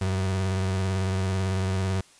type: tone with vibrato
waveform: 35% pulse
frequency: 94.7 Hz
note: F#2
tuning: 41 cents sharp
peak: -22 dBFS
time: 0.01-2.01 s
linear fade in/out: 5 ms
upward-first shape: triangle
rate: 18 Hz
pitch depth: 48 cents each way
effects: white hiss -55 dBFS RMS until 2.19 s + resampled to 22050 Hz